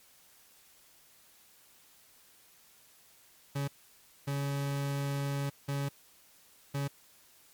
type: tone bursts at uneven times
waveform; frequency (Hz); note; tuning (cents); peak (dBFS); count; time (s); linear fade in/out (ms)
40% pulse; 140.4; C#3; +22; -30; 4; 3.55-3.68 / 4.27-5.5 / 5.68-5.89 / 6.74-6.88; 10
effects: white hiss -61 dBFS RMS until 7.53 s + MP3 96 kbps